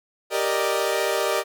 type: chord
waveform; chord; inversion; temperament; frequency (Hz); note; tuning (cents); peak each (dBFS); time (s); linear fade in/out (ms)
sawtooth; Eb major seventh; first; equal; 392 / 466.2 / 587.3 / 622.3; G4 / Bb4 / D5 / Eb5; 0 / 0 / 0 / 0; -23; 0.3-1.44; 50
effects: none